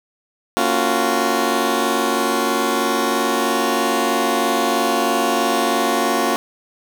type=chord; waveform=15% pulse; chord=Gb major seventh; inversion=first; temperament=just; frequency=231.2 / 277.5 / 346.9 / 370 Hz; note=Bb3 / Db4 / F4 / Gb4; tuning=-14 / +2 / -12 / 0 cents; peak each=-16 dBFS; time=0.57-6.36 s; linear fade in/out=0 ms; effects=none